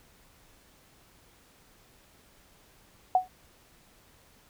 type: tone with exponential decay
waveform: sine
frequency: 740 Hz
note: F#5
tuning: in tune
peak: -15 dBFS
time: 3.15-3.28 s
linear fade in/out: 2 ms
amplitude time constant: 28 ms
effects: pink hiss -60 dBFS RMS until 4.49 s